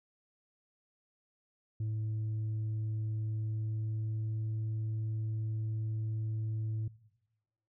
sine tone with pitch glide, 108.9 to 109.66 Hz, A2 to A2, -17 to -5 cents, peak -29 dBFS, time 1.8-6.88 s, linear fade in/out 5 ms, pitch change +12 cents, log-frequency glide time 3.26-4.47 s, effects noise-tail reverb RT60 1.0 s tail -22 dB re dry + tanh soft clip ceiling -31 dBFS

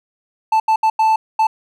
triangle tone bursts at uneven times, 880 Hz, A5, in tune, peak -9 dBFS, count 5, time 0.52-0.6 / 0.68-0.76 / 0.83-0.9 / 0.99-1.16 / 1.39-1.47 s, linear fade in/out 5 ms, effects none

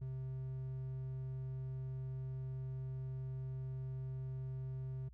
triangle tone, 130.81 Hz, C3, in tune, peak -38 dBFS, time 0.01-5.09 s, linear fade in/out 10 ms, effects added 60 Hz sine -55 dBFS peak until 5.13 s

